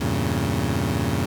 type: chord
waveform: 20% pulse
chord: E diminished seventh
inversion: none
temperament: equal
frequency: 82.41 / 98 / 116.54 / 138.59 Hz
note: E2 / G2 / Bb2 / Db3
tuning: 0 / 0 / 0 / 0 cents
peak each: -22 dBFS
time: 0-1.26 s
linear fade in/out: 10 ms
effects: none

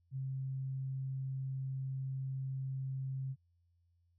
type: tone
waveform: sine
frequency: 133.2 Hz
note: C3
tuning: 31 cents sharp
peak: -36 dBFS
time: 0.11-3.36 s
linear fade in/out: 50 ms
effects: added 86 Hz sine -70 dBFS peak until 4.18 s

